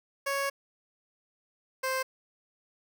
15% pulse tone pair in turn, 554.4 / 523.3 Hz, C#5 / C5, 0 / 0 cents, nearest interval minor second, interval 100 cents, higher first, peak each -22 dBFS, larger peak neither, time 0.26-0.5 / 1.83-2.03 s, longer first, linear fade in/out 10 ms, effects none

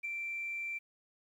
sine tone with ADSR envelope, 2349 Hz, D7, in tune, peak -31 dBFS, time 0.03-0.79 s, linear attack 21 ms, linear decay 5 ms, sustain -4 dB, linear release 17 ms, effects tanh soft clip ceiling -30 dBFS + 11-bit

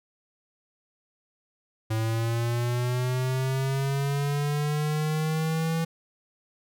square linear sweep, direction up, 110 to 164.81 Hz, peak -25 dBFS, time 1.9-5.85 s, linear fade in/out 10 ms, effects none

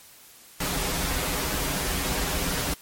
pink noise with comb filter, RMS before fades -27 dBFS, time 0.6-2.74 s, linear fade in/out 5 ms, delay 9 ms, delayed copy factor -0.65, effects white hiss -50 dBFS RMS until 2.81 s + MP3 64 kbps

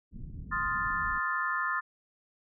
pink low-pass noise, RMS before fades -42 dBFS, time 0.11-1.21 s, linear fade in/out 50 ms, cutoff 230 Hz, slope 24 dB/octave
sine chord, F dominant seventh, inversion second, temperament equal, 1046.5 / 1244.5 / 1396.9 / 1760 Hz, C6 / Eb6 / F6 / A6, 0 / 0 / 0 / 0 cents, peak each -34 / -34 / -35 / -32 dBFS, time 0.51-1.81 s, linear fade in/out 20 ms
effects none

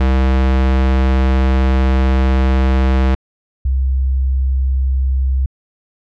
square / sine tone pair in turn, 65.41 / 65.72 Hz, C2 / C2, 0 / +8 cents, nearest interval unison, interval 8 cents, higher second, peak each -11 / -12 dBFS, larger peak first, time 0-3.15 / 3.65-5.46 s, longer first, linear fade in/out 5 ms, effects low-pass 3000 Hz 12 dB/octave

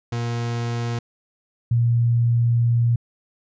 40% pulse / sine tone pair in turn, 118.1 / 118.1 Hz, A#2 / A#2, +23 / +23 cents, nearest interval unison, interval 0 cents, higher neither, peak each -22 / -15 dBFS, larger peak second, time 0.12-0.99 / 1.71-2.96 s, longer second, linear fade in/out 5 ms, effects resampled to 16000 Hz

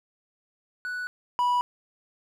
triangle tone pair in turn, 1480 / 979.8 Hz, F#6 / B5, 0 / -14 cents, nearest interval perfect fifth, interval 714 cents, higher first, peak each -28 / -19 dBFS, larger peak second, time 0.85-1.07 / 1.39-1.61 s, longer neither, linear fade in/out 0 ms, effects none

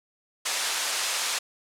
white band-pass noise, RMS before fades -28 dBFS, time 0.45-1.39 s, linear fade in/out 10 ms, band 680 to 7700 Hz, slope 12 dB/octave, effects low-pass 12000 Hz 12 dB/octave

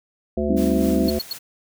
harmonic tone, 73.42 Hz, D2, in tune, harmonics 1 / 3 / 5 / 7 / 9, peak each -28 / -24 / -25 / -28 / -28 dBFS, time 0.37-1.19 s, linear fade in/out 5 ms
sine chord, C minor, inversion second, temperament just, 196.22 / 261.6 / 314 Hz, G3 / C4 / Eb4, +2 / 0 / +16 cents, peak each -22 / -22 / -24 dBFS, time 0.49-1.09 s, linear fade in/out 5 ms
white noise with tremolo, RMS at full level -36 dBFS, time 0.56-1.39 s, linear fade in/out 20 ms, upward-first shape sine, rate 3.9 Hz, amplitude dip 45%
square tone bursts, 4343 Hz, C#8, 36 cents flat, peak -24 dBFS, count 3, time 1.08-1.331 s, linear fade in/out 5 ms, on 23 ms, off 91 ms
effects none

